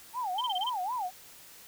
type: tone with vibrato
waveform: sine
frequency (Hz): 855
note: A5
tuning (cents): -50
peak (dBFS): -30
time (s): 0.13-1.11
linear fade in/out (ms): 50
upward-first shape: sine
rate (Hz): 4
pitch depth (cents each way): 300
type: tone bursts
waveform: sine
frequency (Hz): 3129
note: G7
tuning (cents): -4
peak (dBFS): -30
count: 6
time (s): 0.38-0.696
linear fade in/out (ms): 5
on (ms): 31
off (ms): 26
effects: white hiss -52 dBFS RMS until 1.67 s